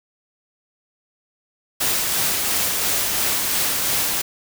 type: noise with tremolo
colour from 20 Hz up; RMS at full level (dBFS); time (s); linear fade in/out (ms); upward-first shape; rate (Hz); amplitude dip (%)
white; -20; 1.8-4.22; 10; sine; 2.9; 25
effects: none